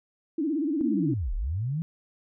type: tone with vibrato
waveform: sine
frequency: 302.2 Hz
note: D4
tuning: 50 cents sharp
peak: -24 dBFS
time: 0.38-1.14 s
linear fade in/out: 5 ms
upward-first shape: sine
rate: 17 Hz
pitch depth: 170 cents each way
type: linear two-way sweep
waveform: sine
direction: down then up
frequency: 264.2 to 30.87 to 168.6 Hz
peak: -26 dBFS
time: 0.81-1.82 s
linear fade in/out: 0 ms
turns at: 1.34 s
effects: none